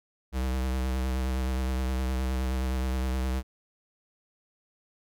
square tone with vibrato, 64.5 Hz, C2, 24 cents flat, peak -27 dBFS, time 0.32-3.43 s, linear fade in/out 50 ms, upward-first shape sine, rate 9.6 Hz, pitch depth 32 cents each way, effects none

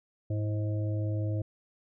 harmonic tone with a mistuned harmonic, 105.5 Hz, G#2, 28 cents sharp, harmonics 1 / 3 / 5 / 6, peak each -28 / -38 / -42 / -44 dBFS, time 0.3-1.42 s, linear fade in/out 5 ms, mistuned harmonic 3, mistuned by +32 cents, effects none

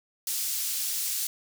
pink high-pass noise, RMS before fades -30 dBFS, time 0.27-1.27 s, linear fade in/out 2 ms, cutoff 5700 Hz, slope 12 dB/octave, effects none

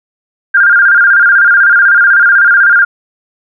sine tone with vibrato, 1500 Hz, F#6, 23 cents sharp, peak -3 dBFS, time 0.54-2.85 s, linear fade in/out 10 ms, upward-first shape square, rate 16 Hz, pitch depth 98 cents each way, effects none

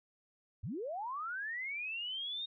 sine linear sweep, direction up, 70.4 to 3729 Hz, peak -37 dBFS, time 0.63-2.46 s, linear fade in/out 10 ms, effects none

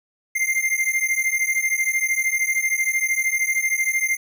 square beating tone pair, 2093 / 2106 Hz, C7 / C7, 0 / +11 cents, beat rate 13 Hz, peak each -23 dBFS, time 0.35-4.17 s, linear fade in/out 10 ms, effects none

